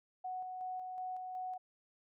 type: tone with tremolo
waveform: sine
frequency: 740 Hz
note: F#5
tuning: in tune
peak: -38 dBFS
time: 0.24-1.58 s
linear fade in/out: 10 ms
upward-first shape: square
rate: 2.7 Hz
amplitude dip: 30%
effects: none